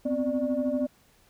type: tone cluster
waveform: sine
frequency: 251.1 / 263.9 / 592 Hz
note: B3 / C4 / D5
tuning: +29 / +15 / +14 cents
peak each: -28 dBFS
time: 0.05-0.87 s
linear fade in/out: 10 ms
effects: tanh soft clip ceiling -18 dBFS + pink hiss -62 dBFS RMS until 1.29 s